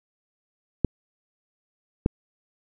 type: clicks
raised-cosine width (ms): 3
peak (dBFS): -6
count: 2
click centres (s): 0.847 / 2.061
effects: none